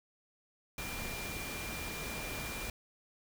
sine tone in noise, 2389 Hz, D7, 29 cents sharp, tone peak -44 dBFS, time 0.78-2.7 s, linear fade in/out 2 ms, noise pink, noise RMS -41 dBFS, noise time 0.78-2.7 s, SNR -6 dB, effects none

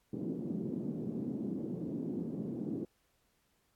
white band-pass noise, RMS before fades -38 dBFS, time 0.13-2.85 s, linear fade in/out 5 ms, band 160 to 310 Hz, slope 24 dB/octave, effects pink hiss -75 dBFS RMS until 3.75 s + AAC 64 kbps

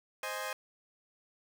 15% pulse chord, Ab major, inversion first, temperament equal, 523.3 / 622.3 / 830.6 Hz, C5 / Eb5 / Ab5, 0 / 0 / 0 cents, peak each -33 / -34 / -35 dBFS, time 0.23-0.53 s, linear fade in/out 2 ms, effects none

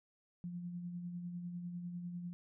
sine tone with tremolo, 175.3 Hz, F3, 7 cents sharp, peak -39 dBFS, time 0.44-2.33 s, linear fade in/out 0 ms, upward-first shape sine, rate 10 Hz, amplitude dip 40%, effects none

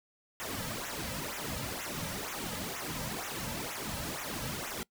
pink noise with flanger, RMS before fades -38 dBFS, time 0.4-4.83 s, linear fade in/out 0 ms, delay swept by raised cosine 0.21 to 2.81 ms, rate 2.1 Hz, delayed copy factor -0.85, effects noise-tail reverb RT60 0.1 s tail -23 dB re dry

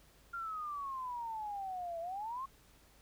sine exponential two-way sweep, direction down then up, 1401 to 659.3 to 1104 Hz, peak -38 dBFS, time 0.33-2.46 s, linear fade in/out 10 ms, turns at 2 s, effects added 51 Hz sine -66 dBFS peak until 3.01 s + pink hiss -65 dBFS RMS until 3.01 s

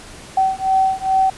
sine beating tone pair, 763 / 765.4 Hz, G5 / G5, -47 / -42 cents, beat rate 2.4 Hz, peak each -17 dBFS, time 0.37-1.3 s, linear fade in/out 5 ms, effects pink hiss -38 dBFS RMS until 1.37 s + resampled to 24000 Hz

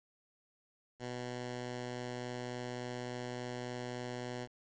10% pulse tone, 123.47 Hz, B2, in tune, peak -31 dBFS, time 0.99-4.48 s, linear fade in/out 50 ms, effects resampled to 16000 Hz + 10-bit

